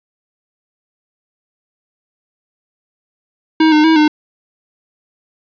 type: tone with pitch steps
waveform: square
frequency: 317.1 / 304.5 / 321.3 / 303.5 Hz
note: D#4 / D#4 / E4 / D#4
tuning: +33 / -37 / -44 / -43 cents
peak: -8 dBFS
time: 3.6-4.08 s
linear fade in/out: 5 ms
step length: 120 ms
effects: resampled to 11025 Hz + 8-bit